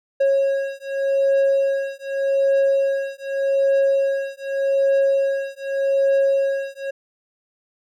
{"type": "beating tone pair", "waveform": "triangle", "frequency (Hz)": [547, 547.84], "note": ["C#5", "C#5"], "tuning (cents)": [-23, -20], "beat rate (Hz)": 0.84, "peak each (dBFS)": -18, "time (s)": [0.2, 6.91], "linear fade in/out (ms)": 10, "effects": []}